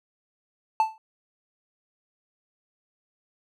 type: tone with exponential decay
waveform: triangle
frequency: 880 Hz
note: A5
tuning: in tune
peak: -13 dBFS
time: 0.8-0.98 s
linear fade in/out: 1 ms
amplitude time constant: 38 ms
effects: none